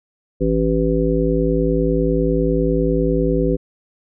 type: harmonic tone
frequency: 55 Hz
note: A1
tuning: in tune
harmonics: 1 / 3 / 5 / 7 / 9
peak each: -21 / -21 / -21 / -21 / -21 dBFS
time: 0.4-3.57 s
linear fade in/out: 20 ms
effects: none